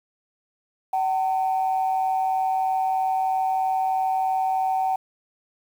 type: tone pair together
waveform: sine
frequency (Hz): 760 / 903.1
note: F#5 / A5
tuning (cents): +46 / +45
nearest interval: minor third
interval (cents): 299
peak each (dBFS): -20 / -28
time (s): 0.93-4.96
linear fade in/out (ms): 5
effects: tanh soft clip ceiling -14 dBFS + 8-bit